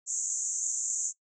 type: band-pass noise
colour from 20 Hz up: white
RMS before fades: -32 dBFS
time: 0.06-1.13 s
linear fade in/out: 50 ms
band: 6400 to 7500 Hz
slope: 96 dB/octave
effects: noise-tail reverb RT60 0.1 s tail -19 dB re dry